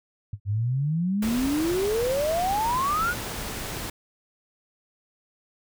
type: tone with exponential decay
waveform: sine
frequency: 102.3 Hz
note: G#2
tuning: 26 cents flat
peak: -25 dBFS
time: 0.33-0.4 s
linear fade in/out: 5 ms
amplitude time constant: 15 ms
type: exponential sweep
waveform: sine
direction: up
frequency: 97 to 1503 Hz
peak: -22 dBFS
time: 0.45-3.15 s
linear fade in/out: 50 ms
type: noise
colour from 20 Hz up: pink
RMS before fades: -33 dBFS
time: 1.22-3.9 s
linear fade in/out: 5 ms
effects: none